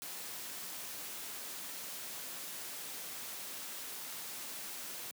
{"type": "noise", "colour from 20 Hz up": "white", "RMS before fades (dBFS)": -44, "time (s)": [0.02, 5.11], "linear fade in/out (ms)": 0, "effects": ["high-pass 150 Hz 12 dB/octave"]}